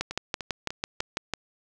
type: two click trains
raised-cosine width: 0.2 ms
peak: -17 / -10 dBFS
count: 4 / 9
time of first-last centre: 0.11-1.003 / 0.01-1.337 s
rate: 3.36 / 6.03 Hz
effects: none